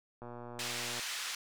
click train, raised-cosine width 1 ms, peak -32 dBFS, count 94, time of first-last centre 0.22-0.995 s, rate 120 Hz
pink band-pass noise, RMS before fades -39 dBFS, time 0.59-1.35 s, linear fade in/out 2 ms, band 1800 to 7700 Hz, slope 12 dB/octave
effects none

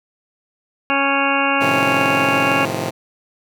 harmonic tone, 276.9 Hz, C#4, 2 cents flat, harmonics 1 / 2 / 3 / 4 / 5 / 6 / 8 / 9 / 10, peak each -23 / -24 / -22 / -22 / -24 / -25 / -26 / -26 / -22 dBFS, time 0.9-2.65 s, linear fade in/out 0 ms
10% pulse chord, F dominant seventh, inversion first, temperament just, 109.13 / 130.96 / 157.15 / 174.61 Hz, A2 / C3 / Eb3 / F3, -14 / +2 / +18 / 0 cents, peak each -19 dBFS, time 1.6-2.91 s, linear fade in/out 20 ms
effects none

